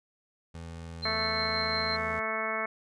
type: tone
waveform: 25% pulse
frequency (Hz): 83.1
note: E2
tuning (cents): +15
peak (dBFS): -36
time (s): 0.54-2.2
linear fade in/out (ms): 10
type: tone with tremolo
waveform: sine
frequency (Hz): 4143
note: C8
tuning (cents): -18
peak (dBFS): -30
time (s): 1.02-1.97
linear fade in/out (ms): 20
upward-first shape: sine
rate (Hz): 5.7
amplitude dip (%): 30
type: harmonic tone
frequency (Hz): 220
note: A3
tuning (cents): 0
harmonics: 1 / 2 / 3 / 4 / 5 / 6 / 7 / 8 / 9 / 10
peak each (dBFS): -43 / -40 / -36 / -43 / -37 / -36 / -42 / -38 / -43 / -35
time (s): 1.05-2.66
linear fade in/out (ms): 5
effects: resampled to 22050 Hz